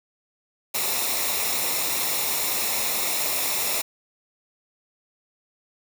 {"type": "noise with comb filter", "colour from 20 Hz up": "white", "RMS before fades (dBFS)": -25, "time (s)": [0.74, 3.82], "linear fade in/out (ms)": 10, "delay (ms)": 0.64, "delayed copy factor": -0.6, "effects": []}